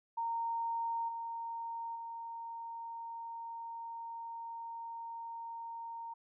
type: tone with level steps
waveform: sine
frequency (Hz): 923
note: A#5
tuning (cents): -17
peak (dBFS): -33 / -38 / -41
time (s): 0.17-6.14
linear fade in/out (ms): 10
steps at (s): 1.08 / 1.95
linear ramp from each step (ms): 10
effects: none